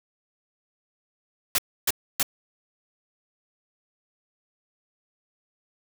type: noise bursts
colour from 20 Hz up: white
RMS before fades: -22 dBFS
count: 3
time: 1.55-2.229 s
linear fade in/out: 2 ms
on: 33 ms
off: 290 ms
effects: none